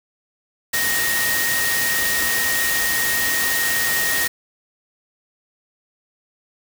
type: tone in noise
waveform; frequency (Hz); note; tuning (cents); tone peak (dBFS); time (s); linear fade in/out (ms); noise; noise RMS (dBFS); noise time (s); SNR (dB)
sine; 1864.7; A#6; 0; -21; 0.73-4.28; 10; white; -22; 0.73-4.28; -2
effects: none